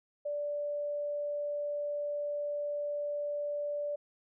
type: tone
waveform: sine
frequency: 584 Hz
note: D5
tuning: 10 cents flat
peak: -32 dBFS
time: 0.25-3.96 s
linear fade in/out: 10 ms
effects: none